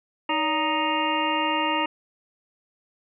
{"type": "harmonic tone with a mistuned harmonic", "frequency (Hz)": 311.1, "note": "D#4", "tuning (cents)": 0, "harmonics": [1, 2, 3, 4, 6, 7, 8, 9], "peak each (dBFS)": [-29, -32, -25, -31, -33, -35, -36, -29], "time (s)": [0.29, 1.86], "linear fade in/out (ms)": 5, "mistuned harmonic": 2, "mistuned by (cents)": -130, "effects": []}